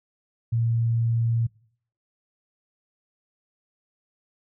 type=tone; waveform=sine; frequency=115.7 Hz; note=A#2; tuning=13 cents flat; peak=-20 dBFS; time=0.52-1.47 s; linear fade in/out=10 ms; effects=noise-tail reverb RT60 0.6 s tail -24 dB re dry